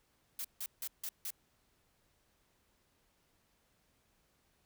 blue noise bursts, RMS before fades -40 dBFS, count 5, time 0.39-1.305 s, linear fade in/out 2 ms, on 55 ms, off 160 ms, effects pink hiss -74 dBFS RMS until 4.65 s

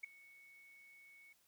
sine tone with ADSR envelope, 2217 Hz, C#7, in tune, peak -37 dBFS, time 0.03-1.33 s, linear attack 10 ms, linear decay 8 ms, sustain -22 dB, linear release 5 ms, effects tanh soft clip ceiling -36 dBFS + white hiss -74 dBFS RMS until 1.47 s

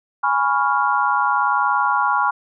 sine chord, C# dominant seventh, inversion second, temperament equal, 830.6 / 987.8 / 1108.7 / 1396.9 Hz, G#5 / B5 / C#6 / E#6, 0 / 0 / 0 / 0 cents, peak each -21 dBFS, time 0.23-2.31 s, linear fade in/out 10 ms, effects none

